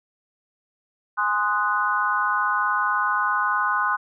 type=chord; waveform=sine; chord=Ab dominant seventh; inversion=none; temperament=equal with one note detuned; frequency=830.6 / 1041.1 / 1244.5 / 1480 Hz; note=Ab5 / C6 / Eb6 / Gb6; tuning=0 / -9 / 0 / 0 cents; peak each=-29 / -24 / -25 / -24 dBFS; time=1.17-3.97 s; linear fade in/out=20 ms; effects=none